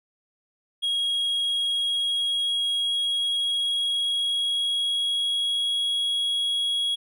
triangle tone with pitch glide, 3291 to 3320 Hz, G#7 to G#7, -16 to -1 cents, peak -21 dBFS, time 0.82-6.96 s, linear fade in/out 20 ms, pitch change +15 cents, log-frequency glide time 1.32-5.82 s, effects none

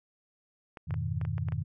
clicks, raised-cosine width 0.5 ms, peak -28 dBFS, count 8, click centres 0.772 / 0.908 / 0.941 / 1.214 / 1.251 / 1.381 / 1.486 / 1.522 s
sine chord, F half-diminished seventh, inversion none, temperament equal, 87.31 / 103.83 / 123.47 / 155.56 Hz, F2 / Ab2 / Cb3 / Eb3, 0 / 0 / 0 / 0 cents, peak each -35 dBFS, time 0.87-1.64 s, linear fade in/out 20 ms
effects none

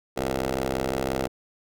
10% pulse ring-modulated tone, 65.8 Hz, C2, 10 cents sharp, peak -14 dBFS, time 0.16-1.28 s, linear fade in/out 20 ms, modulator 406 Hz, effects none

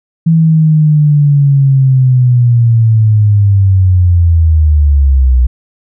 sine linear sweep, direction down, 164.81 to 60.6 Hz, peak -4 dBFS, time 0.26-5.47 s, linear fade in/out 10 ms, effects none

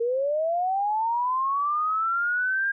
sine linear sweep, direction up, 455.6 to 1617 Hz, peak -22 dBFS, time 0-2.72 s, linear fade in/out 10 ms, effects none

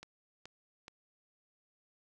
click train, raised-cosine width 0.2 ms, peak -30 dBFS, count 3, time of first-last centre 0.03-0.881 s, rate 2.35 Hz, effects none

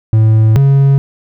triangle tone pair in turn, 109.9 / 138.03 Hz, A2 / C#3, -2 / -7 cents, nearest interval major third, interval 395 cents, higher second, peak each -3 dBFS, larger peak neither, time 0.13-0.56 / 0.56-0.98 s, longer first, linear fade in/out 0 ms, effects none

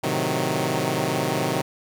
10% pulse chord, A diminished seventh, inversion none, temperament equal, 110 / 130.81 / 155.56 / 185 Hz, A2 / C3 / Eb3 / Gb3, 0 / 0 / 0 / 0 cents, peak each -24 / -18 / -18 / -20 dBFS, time 0.03-1.62 s, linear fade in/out 10 ms, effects none

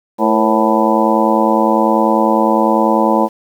harmonic tone with a mistuned harmonic, 110 Hz, A2, in tune, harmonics 2 / 3 / 4 / 5 / 6 / 7 / 8 / 9, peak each -16 / -17 / -21 / -17 / -22 / -20 / -17 / -18 dBFS, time 0.18-3.29 s, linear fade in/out 50 ms, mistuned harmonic 4, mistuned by +110 cents, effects 7-bit

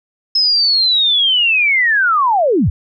sine linear sweep, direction down, 5190 to 55 Hz, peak -10 dBFS, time 0.35-2.7 s, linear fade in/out 5 ms, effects none

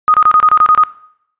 sine tone bursts, 1244.5 Hz, D#6, in tune, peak -5 dBFS, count 9, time 0.08-0.836 s, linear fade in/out 0 ms, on 60 ms, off 27 ms, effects noise-tail reverb RT60 0.7 s tail -19 dB re dry + resampled to 8000 Hz

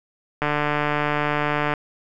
click train, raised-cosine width 0.5 ms, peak -7 dBFS, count 196, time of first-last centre 0.42-1.738 s, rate 148 Hz, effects none

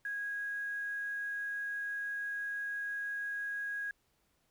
sine tone with quantisation, 1649 Hz, G#6, 13 cents flat, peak -35 dBFS, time 0.05-3.91 s, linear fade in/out 2 ms, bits 10, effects pink hiss -75 dBFS RMS until 4.5 s

